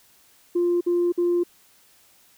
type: tone bursts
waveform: sine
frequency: 349.2 Hz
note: F4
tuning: in tune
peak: -17 dBFS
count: 3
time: 0.55-1.436 s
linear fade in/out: 10 ms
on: 260 ms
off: 53 ms
effects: tanh soft clip ceiling -15 dBFS + white hiss -57 dBFS RMS until 2.37 s